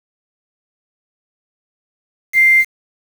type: tone with quantisation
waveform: sine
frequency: 2093 Hz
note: C7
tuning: in tune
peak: -7 dBFS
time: 2.33-2.65 s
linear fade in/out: 50 ms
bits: 5
effects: none